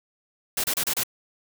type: noise bursts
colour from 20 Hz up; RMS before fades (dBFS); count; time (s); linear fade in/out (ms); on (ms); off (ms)
white; -25; 5; 0.57-1.035; 5; 69; 30
effects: none